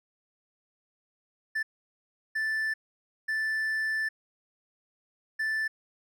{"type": "tone bursts at uneven times", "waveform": "triangle", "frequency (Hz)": 1760, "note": "A6", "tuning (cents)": 0, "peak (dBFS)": -25, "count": 4, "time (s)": [[1.55, 1.63], [2.35, 2.74], [3.28, 4.09], [5.39, 5.68]], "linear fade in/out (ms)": 10, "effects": []}